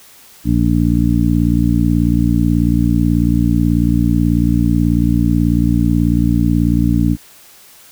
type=harmonic tone; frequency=58.27 Hz; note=A#1; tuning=in tune; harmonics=1 / 2 / 3 / 4 / 5; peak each=-17 / -17 / -17 / -17 / -17 dBFS; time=0.44-7.17 s; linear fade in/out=50 ms; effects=white hiss -43 dBFS RMS until 7.91 s